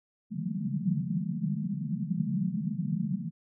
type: band-pass noise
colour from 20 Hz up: white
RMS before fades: -31 dBFS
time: 0.3-3.31 s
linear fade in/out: 50 ms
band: 140 to 220 Hz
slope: 96 dB/octave
effects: none